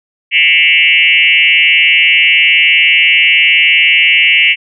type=tone with frequency modulation; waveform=sine; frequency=2489 Hz; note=D#7; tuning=in tune; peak=-5 dBFS; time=0.31-4.56 s; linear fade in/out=50 ms; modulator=161 Hz; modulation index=2.7; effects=none